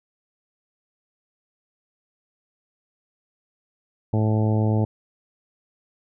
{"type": "harmonic tone", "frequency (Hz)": 108.4, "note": "A2", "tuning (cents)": -25, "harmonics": [1, 2, 3, 4, 5, 6, 7, 8], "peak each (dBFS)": [-19, -25, -29, -31, -33, -35, -36, -37], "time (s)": [4.13, 4.85], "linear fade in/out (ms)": 5, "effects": []}